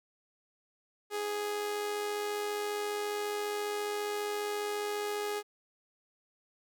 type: tone with amplitude modulation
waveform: sawtooth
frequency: 415.3 Hz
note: G#4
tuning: in tune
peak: -27 dBFS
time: 1.1-5.43 s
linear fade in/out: 50 ms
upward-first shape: sine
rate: 94.7 Hz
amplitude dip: 35%
effects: none